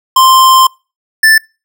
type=tone pair in turn; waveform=square; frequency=1046.5 / 1762.7 Hz; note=C6 / A6; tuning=0 / +3 cents; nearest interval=major sixth; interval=903 cents; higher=second; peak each=-4 dBFS; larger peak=neither; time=0.16-0.67 / 1.23-1.38 s; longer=first; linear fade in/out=5 ms; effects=noise-tail reverb RT60 0.3 s tail -26 dB re dry